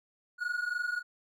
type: tone pair together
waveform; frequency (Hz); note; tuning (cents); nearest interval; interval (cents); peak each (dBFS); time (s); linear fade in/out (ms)
triangle; 1435.6 / 1459; F6 / F#6; +47 / -25; unison; 28; -33 / -31; 0.38-1.03; 50
effects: none